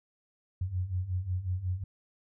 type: beating tone pair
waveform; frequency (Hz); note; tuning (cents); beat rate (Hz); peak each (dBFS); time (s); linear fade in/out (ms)
sine; 88.1 / 93.6; F2 / F#2; +16 / +20; 5.5; -35 / -31; 0.61-1.84; 5
effects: none

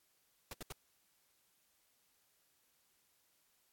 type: noise bursts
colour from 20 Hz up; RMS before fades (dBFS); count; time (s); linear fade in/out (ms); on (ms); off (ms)
pink; -45; 3; 0.51-0.724; 2; 22; 74
effects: white hiss -75 dBFS RMS until 3.72 s + AAC 64 kbps

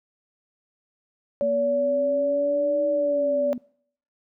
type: tone with pitch glide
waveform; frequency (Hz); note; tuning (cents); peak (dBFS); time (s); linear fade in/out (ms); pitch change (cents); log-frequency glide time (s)
sine; 570 to 576.6; C#5 to D5; +48 to -32; -20; 1.41-3.53; 0; +20; 1.89-2.78
type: linear two-way sweep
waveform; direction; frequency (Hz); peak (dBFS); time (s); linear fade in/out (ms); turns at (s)
sine; up then down; 228.1 to 310 to 243.2; -30; 1.42-3.58; 2; 2.88
effects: noise-tail reverb RT60 0.6 s tail -25 dB re dry

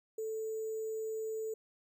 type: tone with sample-and-hold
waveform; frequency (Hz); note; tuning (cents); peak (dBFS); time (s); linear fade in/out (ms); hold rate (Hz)
sine; 440; A4; 0; -35; 0.18-1.54; 5; 7350
effects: none

